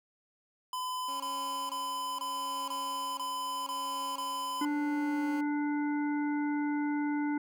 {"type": "tone bursts", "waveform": "square", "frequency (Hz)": 1011, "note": "B5", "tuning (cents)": 40, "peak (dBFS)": -34, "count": 8, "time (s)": [0.73, 4.651], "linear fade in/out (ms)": 2, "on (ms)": 470, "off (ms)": 23}
{"type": "tone with tremolo", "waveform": "15% pulse", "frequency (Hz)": 274.5, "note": "C#4", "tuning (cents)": -17, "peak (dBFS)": -37, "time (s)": [1.08, 5.41], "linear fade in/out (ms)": 5, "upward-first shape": "triangle", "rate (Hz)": 0.76, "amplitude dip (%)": 55}
{"type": "harmonic tone", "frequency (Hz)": 293.7, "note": "D4", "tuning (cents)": 0, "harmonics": [1, 3, 5, 7], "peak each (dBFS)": [-29, -39, -43, -46], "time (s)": [4.61, 7.38], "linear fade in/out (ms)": 5}
{"effects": []}